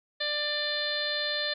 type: harmonic tone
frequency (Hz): 593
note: D5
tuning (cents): +17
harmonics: 1 / 2 / 3 / 4 / 5 / 6 / 7 / 8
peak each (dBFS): -35 / -45 / -33 / -45 / -42 / -33 / -33 / -44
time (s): 0.2-1.54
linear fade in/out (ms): 10
effects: none